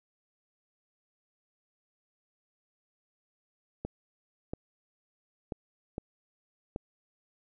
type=clicks; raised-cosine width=2 ms; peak=-21 dBFS; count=5; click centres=3.85 / 4.535 / 5.522 / 5.981 / 6.761 s; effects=none